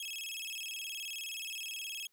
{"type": "tone with vibrato", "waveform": "sawtooth", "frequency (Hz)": 2916, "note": "F#7", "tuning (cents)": -26, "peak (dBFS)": -36, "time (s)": [0, 2.07], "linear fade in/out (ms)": 2, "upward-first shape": "square", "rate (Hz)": 19, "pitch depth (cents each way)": 200, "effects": ["white hiss -75 dBFS RMS until 2.12 s"]}